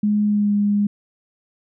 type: tone with pitch glide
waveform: sine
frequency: 208.8 to 204.9 Hz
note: G#3 to G#3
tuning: +10 to -23 cents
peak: -15 dBFS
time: 0.03-0.87 s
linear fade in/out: 5 ms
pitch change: -33 cents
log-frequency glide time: 0.25-0.53 s
effects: none